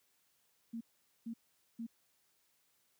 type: tone bursts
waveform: sine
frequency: 229.8 Hz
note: A#3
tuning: 25 cents flat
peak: -39 dBFS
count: 3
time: 0.73-1.867 s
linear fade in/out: 10 ms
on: 79 ms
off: 450 ms
effects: white hiss -75 dBFS RMS until 2.99 s + high-pass 60 Hz 12 dB/octave